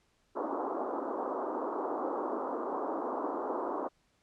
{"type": "band-pass noise", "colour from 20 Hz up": "pink", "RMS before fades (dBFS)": -35, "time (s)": [0.35, 3.89], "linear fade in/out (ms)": 20, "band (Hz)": [270, 1200], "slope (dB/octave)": 48, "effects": ["pink hiss -72 dBFS RMS until 4.22 s", "low-pass 8000 Hz 12 dB/octave"]}